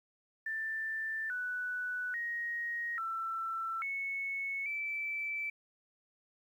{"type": "tone with pitch steps", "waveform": "sine", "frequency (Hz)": [1775, 1485, 1879, 1337, 2204, 2321], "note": ["A6", "F#6", "A#6", "E6", "C#7", "D7"], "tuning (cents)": [15, 6, 13, 24, -11, -21], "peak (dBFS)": -34, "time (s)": [0.46, 5.5], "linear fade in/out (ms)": 5, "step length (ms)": 840, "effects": ["11-bit"]}